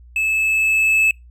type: tone with level ramp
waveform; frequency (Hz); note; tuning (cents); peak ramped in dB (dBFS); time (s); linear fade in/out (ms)
triangle; 2608; E7; -19; -15 to -10; 0.16-1.11; 2
effects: noise-tail reverb RT60 0.2 s tail -25 dB re dry + added 60 Hz sine -41 dBFS peak until 1.3 s